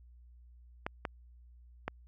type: clicks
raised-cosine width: 0.5 ms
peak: -19 dBFS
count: 3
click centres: 0.865 / 1.052 / 1.88 s
effects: added 60 Hz sine -54 dBFS peak until 2.07 s